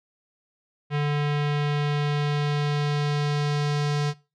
square tone with low-pass filter sweep, 146.6 Hz, D3, 3 cents flat, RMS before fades -24 dBFS, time 0.9-4.14 s, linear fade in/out 50 ms, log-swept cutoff 2900 to 5300 Hz, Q 1.5, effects noise-tail reverb RT60 0.3 s tail -21 dB re dry

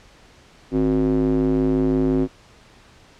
square tone with band-pass filter, 52.9 Hz, G#1, 33 cents sharp, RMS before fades -19 dBFS, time 0.71-2.28 s, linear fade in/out 50 ms, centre 310 Hz, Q 5.5, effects pink hiss -50 dBFS RMS until 3.19 s + low-pass 6000 Hz 12 dB/octave

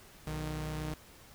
sawtooth tone pair together, 61.1 / 153.96 Hz, B1 / D#3, -18 / -18 cents, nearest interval octave + major third, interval 1600 cents, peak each -36 / -33 dBFS, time 0.27-0.94 s, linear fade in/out 0 ms, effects pink hiss -56 dBFS RMS until 1.34 s

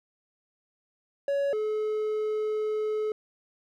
triangle tone pair in turn, 561 / 429.1 Hz, C#5 / A4, +21 / -43 cents, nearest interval perfect fourth, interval 464 cents, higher first, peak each -22 / -24 dBFS, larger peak first, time 1.28-1.53 / 1.53-3.12 s, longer second, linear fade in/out 2 ms, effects none

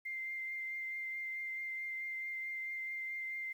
sine tone with vibrato, 2093 Hz, C7, in tune, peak -38 dBFS, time 0.05-3.53 s, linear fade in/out 10 ms, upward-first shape triangle, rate 4.6 Hz, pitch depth 13 cents each way, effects 11-bit

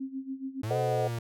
sine tone with tremolo, 266.7 Hz, C4, 33 cents sharp, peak -31 dBFS, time 0-0.62 s, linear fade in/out 10 ms, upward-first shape sine, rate 7.1 Hz, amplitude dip 80%
45% pulse linear two-way sweep, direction up then down, 103.83 to 126.5 to 115.8 Hz, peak -31 dBFS, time 0.63-1.19 s, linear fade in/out 5 ms, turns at 0.77 s
sine chord, A diminished seventh, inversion none, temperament equal with one note detuned, 440 / 523.3 / 622.3 / 744.3 Hz, A4 / C5 / Eb5 / Gb5, 0 / 0 / 0 / +10 cents, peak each -32 dBFS, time 0.7-1.08 s, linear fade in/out 10 ms
effects none

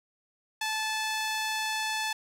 sawtooth tone with band-pass filter, 871 Hz, A5, 18 cents flat, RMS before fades -31 dBFS, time 0.61-2.13 s, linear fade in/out 5 ms, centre 3800 Hz, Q 0.51, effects none

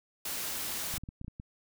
white noise, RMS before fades -36 dBFS, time 0.25-0.98 s, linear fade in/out 5 ms
clicks, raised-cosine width 5 ms, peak -29 dBFS, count 8, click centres 0.94 / 0.979 / 1.036 / 1.089 / 1.214 / 1.246 / 1.281 / 1.399 s
effects none

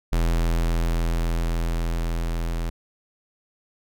square tone with level ramp, 41.83 Hz, E1, 26 cents sharp, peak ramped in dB -19 to -25 dBFS, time 0.12-2.7 s, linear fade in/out 10 ms, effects none

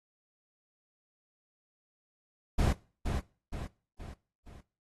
brown noise with echo, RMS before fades -26 dBFS, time 2.58-2.73 s, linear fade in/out 10 ms, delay 470 ms, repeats 4, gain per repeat -6 dB, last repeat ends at 4.61 s, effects noise-tail reverb RT60 0.4 s tail -21 dB re dry + AAC 32 kbps

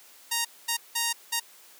5% pulse tone bursts at uneven times, 932.3 Hz, A#5, in tune, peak -13 dBFS, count 4, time 0.31-0.45 / 0.68-0.77 / 0.95-1.13 / 1.32-1.4 s, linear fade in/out 10 ms, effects white hiss -53 dBFS RMS until 1.79 s + high-pass 300 Hz 12 dB/octave

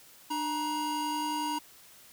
square tone pair together, 299.7 / 950 Hz, D4 / A#5, +35 / +33 cents, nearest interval octave + minor sixth, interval 1998 cents, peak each -36 / -32 dBFS, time 0.3-1.59 s, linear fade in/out 10 ms, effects white hiss -55 dBFS RMS until 2.12 s

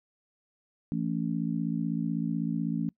harmonic tone, 56 Hz, A1, 31 cents sharp, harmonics 3 / 4 / 5, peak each -31 / -31 / -33 dBFS, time 0.92-2.89 s, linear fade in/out 0 ms, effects noise-tail reverb RT60 0.1 s tail -24 dB re dry

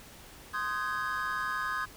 triangle chord, Ab major seventh, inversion first, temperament equal with one note detuned, 1046.5 / 1244.5 / 1530.4 / 1661.2 Hz, C6 / Eb6 / G6 / Ab6, 0 / 0 / -42 / 0 cents, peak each -35 / -33 / -36 / -34 dBFS, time 0.53-1.86 s, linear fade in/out 20 ms, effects pink hiss -51 dBFS RMS until 1.96 s

